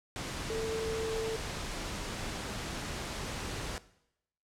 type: tone in noise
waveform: sine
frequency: 445.6 Hz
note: A4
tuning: 22 cents sharp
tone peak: -32 dBFS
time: 0.5-1.36 s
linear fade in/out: 0 ms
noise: pink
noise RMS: -38 dBFS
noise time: 0.16-3.78 s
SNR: +3 dB
effects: noise-tail reverb RT60 0.8 s tail -18 dB re dry + low-pass 8000 Hz 12 dB/octave